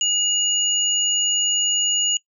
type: tone pair together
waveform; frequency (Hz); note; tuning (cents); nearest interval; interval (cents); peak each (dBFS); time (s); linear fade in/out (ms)
sine; 2880 / 6850; F#7 / A8; -47 / -47; octave + minor third; 1500; -20; 0.01-2.17; 2
effects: noise-tail reverb RT60 0.1 s tail -23 dB re dry